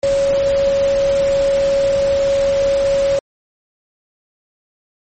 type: tone in noise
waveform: sine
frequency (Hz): 554.4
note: C#5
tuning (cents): 0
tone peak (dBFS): -12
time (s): 0.03-3.19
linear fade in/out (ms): 2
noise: pink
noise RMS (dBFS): -28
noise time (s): 0.03-3.19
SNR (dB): +13
effects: MP3 32 kbps